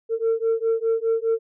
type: beating tone pair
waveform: sine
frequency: 450.7 / 455.6 Hz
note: A4 / A#4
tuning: +42 / -40 cents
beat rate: 4.9 Hz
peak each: -21 dBFS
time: 0.09-1.39 s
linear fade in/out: 50 ms
effects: tanh soft clip ceiling -15 dBFS